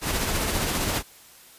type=noise with tremolo; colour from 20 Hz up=pink; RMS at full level=-24 dBFS; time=0.01-1.03 s; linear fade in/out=50 ms; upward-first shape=sine; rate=15 Hz; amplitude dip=35%; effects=white hiss -50 dBFS RMS until 1.58 s + resampled to 32000 Hz